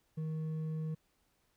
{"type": "tone with hard clipping", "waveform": "sine", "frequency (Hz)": 157.5, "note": "D#3", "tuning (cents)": 21, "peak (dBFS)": -36, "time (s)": [0.17, 0.95], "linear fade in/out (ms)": 10, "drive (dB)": 4, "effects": ["pink hiss -75 dBFS RMS until 1.56 s"]}